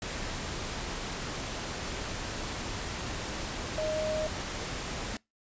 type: tone in noise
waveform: sine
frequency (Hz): 622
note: D#5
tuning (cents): -1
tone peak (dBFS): -29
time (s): 3.78-4.27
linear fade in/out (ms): 2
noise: pink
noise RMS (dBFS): -36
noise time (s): 0.02-5.17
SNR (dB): +4
effects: noise-tail reverb RT60 0.2 s tail -24 dB re dry + resampled to 16000 Hz